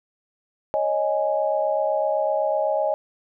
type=chord; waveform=sine; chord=C# suspended second; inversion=none; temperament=equal; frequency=554.4 / 622.3 / 830.6 Hz; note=C#5 / D#5 / G#5; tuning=0 / 0 / 0 cents; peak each=-25 / -22 / -26 dBFS; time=0.74-2.94 s; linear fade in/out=0 ms; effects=none